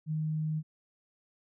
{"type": "tone", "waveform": "sine", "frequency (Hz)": 155.56, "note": "D#3", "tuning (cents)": 0, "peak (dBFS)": -29, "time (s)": [0.06, 0.63], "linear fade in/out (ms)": 50, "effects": []}